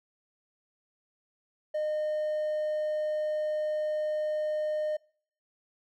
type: tone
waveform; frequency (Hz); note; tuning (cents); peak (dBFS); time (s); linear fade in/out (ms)
triangle; 611; D#5; -32; -25; 1.74-4.97; 10
effects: noise-tail reverb RT60 0.5 s tail -25 dB re dry + tanh soft clip ceiling -21 dBFS